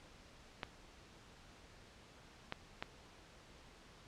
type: clicks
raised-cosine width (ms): 0.3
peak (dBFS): -23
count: 3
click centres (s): 0.632 / 2.524 / 2.825
effects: pink hiss -60 dBFS RMS until 4.07 s + low-pass 6000 Hz 12 dB/octave